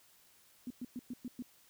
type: tone bursts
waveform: sine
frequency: 246.7 Hz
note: B3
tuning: 2 cents flat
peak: -38 dBFS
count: 6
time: 0.67-1.424 s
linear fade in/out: 2 ms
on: 34 ms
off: 110 ms
effects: white hiss -65 dBFS RMS until 1.69 s